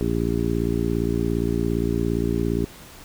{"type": "harmonic tone", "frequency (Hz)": 57.4, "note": "A#1", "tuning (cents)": -26, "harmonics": [1, 2, 3, 4, 5, 6, 7], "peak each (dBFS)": [-28, -28, -28, -28, -28, -28, -28], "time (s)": [0.01, 2.65], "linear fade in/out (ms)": 0, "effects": ["pink hiss -44 dBFS RMS until 3.04 s"]}